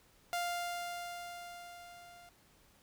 sawtooth tone with level ramp, 699 Hz, F5, 1 cent sharp, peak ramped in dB -29 to -51 dBFS, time 0.33-2.29 s, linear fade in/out 0 ms, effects pink hiss -66 dBFS RMS until 2.82 s

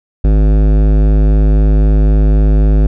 sine tone with hard clipping, 51.91 Hz, G#1, in tune, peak -8 dBFS, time 0.24-2.87 s, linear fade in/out 5 ms, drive 16 dB, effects none

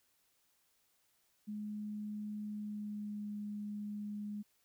sine tone with pitch glide, 210 to 207.6 Hz, G#3 to G#3, +19 to 0 cents, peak -39 dBFS, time 1.47-4.43 s, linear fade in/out 20 ms, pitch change -19 cents, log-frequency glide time 2.44-3.3 s, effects white hiss -75 dBFS RMS until 4.64 s

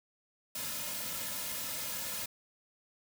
white noise with comb filter, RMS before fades -38 dBFS, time 0.55-2.26 s, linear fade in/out 5 ms, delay 2.6 ms, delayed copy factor -0.9, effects none

